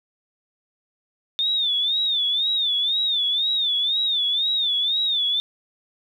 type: tone with vibrato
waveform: sine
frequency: 3600 Hz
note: A7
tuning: 39 cents sharp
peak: -19 dBFS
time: 1.39-5.4 s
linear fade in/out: 0 ms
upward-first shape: sine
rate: 2 Hz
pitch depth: 120 cents each way
effects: 9-bit